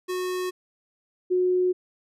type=tone pair in turn; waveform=square / sine; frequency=365.9 / 364.4 Hz; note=F#4 / F#4; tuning=-19 / -26 cents; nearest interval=unison; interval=7 cents; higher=first; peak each=-27 / -19 dBFS; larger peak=second; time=0.08-0.51 / 1.3-1.73 s; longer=neither; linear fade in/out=20 ms; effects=resampled to 32000 Hz